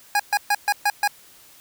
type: tone bursts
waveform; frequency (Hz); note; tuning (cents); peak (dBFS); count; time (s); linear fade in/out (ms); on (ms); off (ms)
25% pulse; 822; G#5; -18; -13; 6; 0.15-1.076; 2; 46; 130
effects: white hiss -50 dBFS RMS until 1.6 s